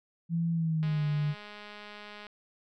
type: tone with pitch glide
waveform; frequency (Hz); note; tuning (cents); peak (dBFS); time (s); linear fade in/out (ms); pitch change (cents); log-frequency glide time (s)
sine; 167.4 to 148.28; E3 to D3; +27 to +17; -26; 0.29-1.35; 50; -210; 0.52-1.08
type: click train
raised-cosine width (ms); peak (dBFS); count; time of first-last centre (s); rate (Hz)
0.3; -30; 300; 0.83-2.268; 208
effects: none